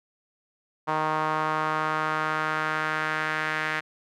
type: tone with band-pass filter sweep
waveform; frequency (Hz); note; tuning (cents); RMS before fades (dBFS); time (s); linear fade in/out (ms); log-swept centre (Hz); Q
sawtooth; 155.56; D#3; 0; -27; 0.87-3.81; 20; 1000 to 1800; 2.5
effects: none